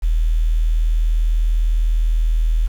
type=tone with quantisation; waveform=sine; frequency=40.11 Hz; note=E1; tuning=47 cents flat; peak=-13 dBFS; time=0.02-2.68 s; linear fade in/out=20 ms; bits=7; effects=none